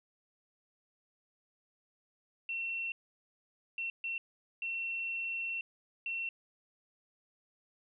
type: tone bursts at uneven times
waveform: sine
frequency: 2712 Hz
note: E7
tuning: 49 cents sharp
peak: -34 dBFS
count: 5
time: 2.49-2.92 / 3.78-3.9 / 4.04-4.18 / 4.62-5.61 / 6.06-6.29 s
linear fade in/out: 2 ms
effects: none